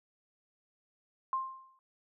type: tone with exponential decay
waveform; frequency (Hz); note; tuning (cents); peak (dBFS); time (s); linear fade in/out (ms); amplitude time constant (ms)
sine; 1055; C6; +14; -27; 1.33-1.79; 1; 99
effects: none